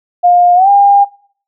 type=tone with pitch glide; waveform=sine; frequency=708 to 803.9 Hz; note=F5 to G5; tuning=+23 to +43 cents; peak=-4 dBFS; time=0.23-1.05 s; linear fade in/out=20 ms; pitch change=+220 cents; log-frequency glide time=0.55-0.69 s; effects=noise-tail reverb RT60 0.5 s tail -20 dB re dry